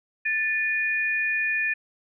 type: tone pair together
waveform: sine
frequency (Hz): 1764 / 2450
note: A6 / D#7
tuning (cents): +4 / -27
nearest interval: tritone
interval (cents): 569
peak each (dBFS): -25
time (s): 0.25-1.74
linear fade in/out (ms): 10
effects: none